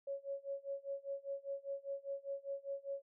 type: tone with tremolo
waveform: sine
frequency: 554.4 Hz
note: C#5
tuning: in tune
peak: -37 dBFS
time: 0.07-3.02 s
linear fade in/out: 5 ms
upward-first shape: sine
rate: 5 Hz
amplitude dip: 95%
effects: none